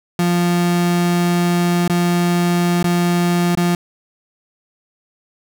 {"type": "tone with dropouts", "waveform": "35% pulse", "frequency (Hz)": 174.61, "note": "F3", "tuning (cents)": 0, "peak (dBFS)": -12, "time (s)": [0.19, 3.75], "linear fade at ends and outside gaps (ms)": 2, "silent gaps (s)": [[1.878, 1.897], [2.828, 2.842], [3.552, 3.573]], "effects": []}